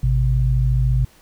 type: tone pair together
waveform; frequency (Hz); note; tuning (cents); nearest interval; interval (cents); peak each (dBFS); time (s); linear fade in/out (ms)
sine; 53.82 / 128; A1 / C3; -38 / -38; octave + minor third; 1500; -17; 0.03-1.05; 5
effects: pink hiss -52 dBFS RMS until 1.21 s

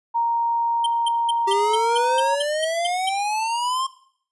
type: tone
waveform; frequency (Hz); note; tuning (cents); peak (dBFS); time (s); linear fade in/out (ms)
sine; 932.3; A#5; 0; -18; 0.14-2.36; 20
type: tone bursts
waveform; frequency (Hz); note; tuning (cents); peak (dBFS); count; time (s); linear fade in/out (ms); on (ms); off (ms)
square; 3136; G7; 0; -22; 11; 0.84-3.093; 5; 23; 200
type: exponential sweep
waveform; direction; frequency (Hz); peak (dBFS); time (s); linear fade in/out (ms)
square; up; 387.4 to 1073; -22; 1.47-3.87; 10
effects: noise-tail reverb RT60 0.6 s tail -18 dB re dry + resampled to 24000 Hz

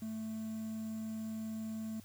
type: tone with quantisation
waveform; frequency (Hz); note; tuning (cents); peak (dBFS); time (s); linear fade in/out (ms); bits
triangle; 220; A3; 0; -36; 0.02-2; 2; 10
effects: added 100 Hz sine -56 dBFS peak until 2.04 s + white hiss -61 dBFS RMS until 2.04 s

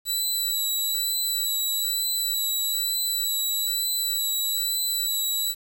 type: tone with vibrato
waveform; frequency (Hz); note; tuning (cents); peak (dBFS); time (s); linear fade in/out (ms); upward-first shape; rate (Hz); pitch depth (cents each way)
15% pulse; 3947; B7; -2; -17; 0.05-5.55; 50; triangle; 1.1; 28
effects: 8-bit

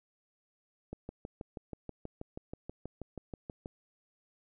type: click train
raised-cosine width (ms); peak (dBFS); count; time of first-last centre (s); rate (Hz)
2; -27; 18; 0.93-3.659; 6.23
effects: none

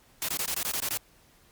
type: noise bursts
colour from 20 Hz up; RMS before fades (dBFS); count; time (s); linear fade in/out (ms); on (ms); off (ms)
white; -30; 9; 0.22-0.973; 0; 65; 21
effects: pink hiss -60 dBFS RMS until 1.51 s + MP3 96 kbps

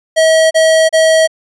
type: tone bursts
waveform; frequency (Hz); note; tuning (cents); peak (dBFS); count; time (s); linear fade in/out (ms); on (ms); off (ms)
square; 641; E5; -49; -7; 3; 0.16-1.276; 20; 350; 33
effects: resampled to 24000 Hz

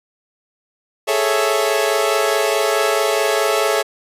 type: chord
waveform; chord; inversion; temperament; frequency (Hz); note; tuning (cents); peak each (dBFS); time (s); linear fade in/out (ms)
sawtooth; A major seventh; third; equal; 415.3 / 440 / 554.4 / 659.3; G#4 / A4 / C#5 / E5; 0 / 0 / 0 / 0; -17; 1.07-3.83; 20
effects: resampled to 32000 Hz

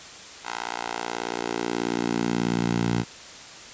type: tone with high-pass filter sweep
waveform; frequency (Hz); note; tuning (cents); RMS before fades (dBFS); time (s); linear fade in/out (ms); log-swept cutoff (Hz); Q
10% pulse; 58.4; A#1; +4; -27; 0.43-3.05; 50; 970 to 120; 1.4
effects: white hiss -42 dBFS RMS until 3.73 s + resampled to 16000 Hz

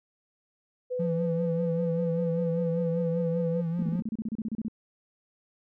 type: tone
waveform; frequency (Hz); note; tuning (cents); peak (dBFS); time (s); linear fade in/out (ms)
sine; 500; B4; +21; -28; 0.9-3.62; 20
type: tone with vibrato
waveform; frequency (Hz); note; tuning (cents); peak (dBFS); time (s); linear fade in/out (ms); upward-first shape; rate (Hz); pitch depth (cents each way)
triangle; 170; F3; -46; -25; 0.99-4.01; 10; triangle; 5.1; 84
type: tone bursts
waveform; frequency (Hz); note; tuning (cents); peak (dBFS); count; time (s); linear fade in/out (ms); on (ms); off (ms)
sine; 220.2; A3; +2; -28; 14; 3.79-4.683; 2; 35; 31
effects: none

